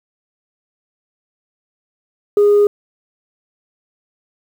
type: tone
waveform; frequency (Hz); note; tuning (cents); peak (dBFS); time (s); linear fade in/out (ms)
sine; 411.4; G#4; -16; -6; 2.37-2.67; 2
effects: tanh soft clip ceiling -6 dBFS + 7-bit